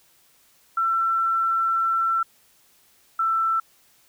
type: tone pair in turn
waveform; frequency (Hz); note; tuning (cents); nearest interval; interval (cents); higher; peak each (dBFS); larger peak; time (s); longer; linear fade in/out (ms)
sine; 1344 / 1332.4; E6 / E6; +33 / +18; unison; 15; first; -19; neither; 0.77-2.23 / 3.19-3.6; first; 5
effects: white hiss -59 dBFS RMS until 4.08 s